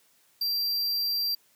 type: tone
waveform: square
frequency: 4720 Hz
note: D8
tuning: 8 cents sharp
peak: -26 dBFS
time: 0.41-1.35 s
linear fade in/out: 5 ms
effects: white hiss -64 dBFS RMS until 1.55 s + high-pass 100 Hz 12 dB/octave